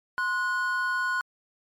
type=tone pair together; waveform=triangle; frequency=1044 / 1461.9 Hz; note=C6 / F#6; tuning=-4 / -21 cents; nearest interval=tritone; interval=583 cents; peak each=-28 / -24 dBFS; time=0.18-1.21 s; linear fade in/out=0 ms; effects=MP3 64 kbps